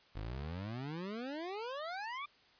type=exponential sweep; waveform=25% pulse; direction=up; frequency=48.02 to 1200 Hz; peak=-36 dBFS; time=0.15-2.26 s; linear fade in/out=10 ms; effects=white hiss -65 dBFS RMS until 2.59 s + resampled to 11025 Hz